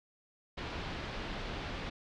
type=low-pass noise; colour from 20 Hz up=pink; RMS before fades=-40 dBFS; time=0.57-1.9 s; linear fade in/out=10 ms; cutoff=4200 Hz; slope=24 dB/octave; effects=none